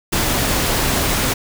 pink noise, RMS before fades -18 dBFS, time 0.12-1.34 s, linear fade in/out 10 ms, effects none

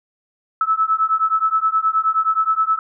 sine beating tone pair, 1301 / 1310.5 Hz, E6 / E6, -23 / -11 cents, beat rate 9.5 Hz, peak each -18 dBFS, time 0.61-2.79 s, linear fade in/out 2 ms, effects none

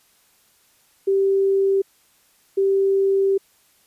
sine tone pair in turn, 390.3 / 390.3 Hz, G4 / G4, -8 / -8 cents, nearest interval unison, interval 0 cents, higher neither, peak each -15 dBFS, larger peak neither, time 1.07-1.82 / 2.57-3.38 s, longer second, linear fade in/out 10 ms, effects white hiss -59 dBFS RMS until 3.86 s + resampled to 32000 Hz

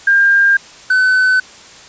sine / triangle tone pair in turn, 1602 / 1512.1 Hz, G6 / F#6, +37 / +37 cents, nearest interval minor second, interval 100 cents, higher first, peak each -7 dBFS, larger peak neither, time 0.07-0.57 / 0.9-1.4 s, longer neither, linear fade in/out 5 ms, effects white hiss -38 dBFS RMS until 1.88 s + resampled to 16000 Hz

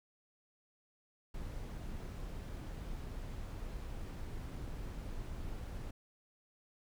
brown noise, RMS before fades -43 dBFS, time 1.34-5.91 s, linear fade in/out 5 ms, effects none

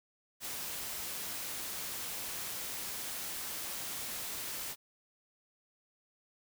white noise, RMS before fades -40 dBFS, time 0.4-4.76 s, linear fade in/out 50 ms, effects none

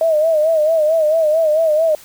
sine tone with vibrato, 630 Hz, D#5, 21 cents sharp, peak -11 dBFS, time 0.01-1.95 s, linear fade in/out 2 ms, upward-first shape sine, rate 4.5 Hz, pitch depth 81 cents each way, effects white hiss -42 dBFS RMS until 2.04 s

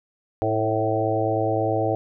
harmonic tone with a mistuned harmonic, 109.4 Hz, A2, 9 cents flat, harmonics 1 / 3 / 4 / 5 / 6 / 7, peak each -27 / -27 / -27 / -27 / -27 / -27 dBFS, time 0.42-1.95 s, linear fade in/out 0 ms, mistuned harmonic 4, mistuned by +24 cents, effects none

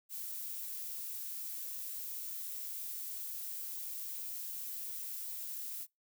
violet noise, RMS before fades -42 dBFS, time 0.09-5.87 s, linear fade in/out 50 ms, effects noise-tail reverb RT60 0.2 s tail -25 dB re dry

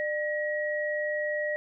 sine tone pair together, 599.7 / 1904 Hz, D5 / A#6, +36 / +36 cents, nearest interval octave + minor sixth, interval 2000 cents, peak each -29 / -31 dBFS, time 0-1.56 s, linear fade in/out 0 ms, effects none

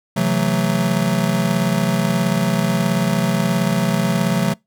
square chord, F# half-diminished seventh, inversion second, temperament just, 133.2 / 166.5 / 185 / 222 Hz, C3 / E3 / F#3 / A3, +31 / +18 / 0 / +16 cents, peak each -24 / -23 / -20 / -23 dBFS, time 0.16-4.54 s, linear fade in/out 10 ms, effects noise-tail reverb RT60 0.2 s tail -25 dB re dry

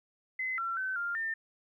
sine tone with pitch steps, 2041 / 1357 / 1528 / 1398 / 1802 Hz, C7 / E6 / G6 / F6 / A6, -44 / +50 / -45 / +1 / +41 cents, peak -31 dBFS, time 0.39-1.34 s, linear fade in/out 5 ms, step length 190 ms, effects 12-bit

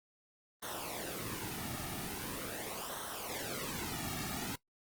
pink noise with flanger, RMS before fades -40 dBFS, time 0.62-4.56 s, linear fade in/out 10 ms, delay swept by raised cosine 0.41 to 2.01 ms, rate 0.42 Hz, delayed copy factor -0.85, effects noise-tail reverb RT60 0.1 s tail -19 dB re dry + Opus 24 kbps

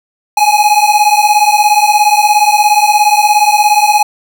square beating tone pair, 830 / 847 Hz, G#5 / G#5, -1 / +34 cents, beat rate 17 Hz, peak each -10 dBFS, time 0.37-4.03 s, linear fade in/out 5 ms, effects none

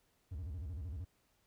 triangle tone with vibrato, 79.7 Hz, D#2, 42 cents sharp, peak -38 dBFS, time 0.31-1.05 s, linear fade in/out 10 ms, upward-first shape square, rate 13 Hz, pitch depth 250 cents each way, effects pink hiss -75 dBFS RMS until 1.46 s

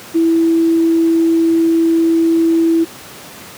sine tone, 329.6 Hz, E4, in tune, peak -9 dBFS, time 0.14-2.85 s, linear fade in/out 20 ms, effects pink hiss -34 dBFS RMS until 3.57 s + high-pass 150 Hz 12 dB/octave

